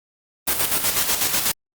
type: noise with tremolo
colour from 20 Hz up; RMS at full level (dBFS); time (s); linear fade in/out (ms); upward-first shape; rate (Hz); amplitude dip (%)
white; -19; 0.47-1.52; 10; square; 8.1; 50
effects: Opus 32 kbps